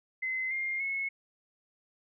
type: tone with pitch steps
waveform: sine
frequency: 2051 / 2117 / 2186 Hz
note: C7 / C7 / C#7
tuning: -35 / +20 / -25 cents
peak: -30 dBFS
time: 0.22-1.09 s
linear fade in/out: 10 ms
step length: 290 ms
effects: none